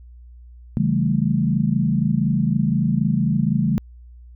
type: chord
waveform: sine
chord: A dominant seventh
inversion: first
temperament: equal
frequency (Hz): 138.59 / 164.81 / 196 / 220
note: C#3 / E3 / G3 / A3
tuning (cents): 0 / 0 / 0 / 0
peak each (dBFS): -22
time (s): 0.77-3.78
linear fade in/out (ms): 0
effects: added 60 Hz sine -40 dBFS peak until 4.35 s